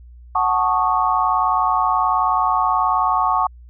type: chord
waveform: sine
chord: D# half-diminished seventh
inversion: first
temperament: equal with one note detuned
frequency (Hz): 740 / 880 / 1108.7 / 1227.4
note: F#5 / A5 / C#6 / D#6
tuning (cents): 0 / 0 / 0 / -24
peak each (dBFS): -21 / -21 / -18 / -24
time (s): 0.35-3.47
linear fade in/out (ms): 5
effects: added 60 Hz sine -39 dBFS peak until 3.69 s